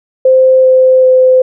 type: tone with pitch steps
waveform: sine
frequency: 520 / 517 / 514 Hz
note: C5 / C5 / C5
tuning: -11 / -21 / -31 cents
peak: -3 dBFS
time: 0.25-1.42 s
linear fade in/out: 5 ms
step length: 390 ms
effects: none